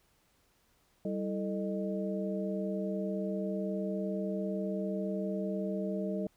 sine tone cluster, 194.2 / 329.6 / 439.6 / 613 Hz, G3 / E4 / A4 / D#5, -16 / 0 / -2 / -26 cents, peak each -34 / -40 / -39 / -38 dBFS, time 1.05-6.27 s, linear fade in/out 2 ms, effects pink hiss -70 dBFS RMS until 6.36 s

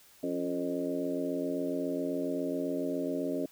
harmonic tone with a mistuned harmonic, 87.31 Hz, F2, in tune, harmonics 2 / 3 / 4 / 5 / 6 / 7, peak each -44 / -33 / -38 / -38 / -41 / -37 dBFS, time 0.23-3.46 s, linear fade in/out 5 ms, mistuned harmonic 3, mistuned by +71 cents, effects white hiss -59 dBFS RMS until 3.51 s

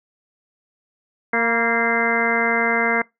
harmonic tone with a mistuned harmonic, 231.2 Hz, A#3, 14 cents flat, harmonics 1 / 2 / 3 / 4 / 5 / 6 / 7 / 8 / 9, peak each -26 / -24 / -26 / -27 / -29 / -27 / -24 / -31 / -22 dBFS, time 1.33-3.02 s, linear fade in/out 5 ms, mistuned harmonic 4, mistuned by +39 cents, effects noise-tail reverb RT60 0.2 s tail -24 dB re dry

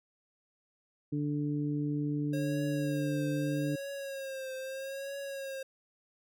harmonic tone, 146.8 Hz, D3, in tune, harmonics 1 / 2 / 3, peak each -33 / -32 / -44 dBFS, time 1.12-3.76 s, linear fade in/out 10 ms
square tone with vibrato, 540 Hz, C#5, 45 cents flat, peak -38 dBFS, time 2.33-5.63 s, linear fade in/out 5 ms, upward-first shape triangle, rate 0.79 Hz, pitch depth 60 cents each way
effects none

